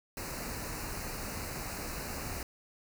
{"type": "band-stop noise", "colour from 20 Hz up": "pink", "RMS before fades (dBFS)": -39, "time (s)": [0.17, 2.43], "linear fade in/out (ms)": 2, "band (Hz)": [2800, 4000], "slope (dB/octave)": 96, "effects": []}